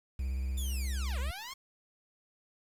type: tone with vibrato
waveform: triangle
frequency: 65.41 Hz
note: C2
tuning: in tune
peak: -29 dBFS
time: 0.19-1.31 s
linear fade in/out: 5 ms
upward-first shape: sine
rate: 17 Hz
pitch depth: 62 cents each way
type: linear two-way sweep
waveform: 10% pulse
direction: down then up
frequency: 3600 to 466.2 to 1108 Hz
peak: -33 dBFS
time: 0.57-1.54 s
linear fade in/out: 10 ms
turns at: 1.19 s
effects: resampled to 32000 Hz + 9-bit